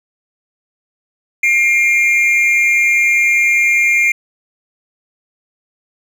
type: tone pair together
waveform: triangle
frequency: 2125 / 2385 Hz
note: C7 / D7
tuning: +26 / +26 cents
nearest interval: major second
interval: 200 cents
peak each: -11 dBFS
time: 1.43-4.12 s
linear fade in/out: 5 ms
effects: none